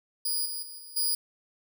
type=tone with level steps; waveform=10% pulse; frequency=4908 Hz; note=D#8; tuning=25 cents flat; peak=-20 / -26 / -34 / -37 / -18 dBFS; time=0.25-1.15 s; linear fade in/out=5 ms; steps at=0.45 / 0.62 / 0.78 / 0.96 s; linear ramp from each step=10 ms; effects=none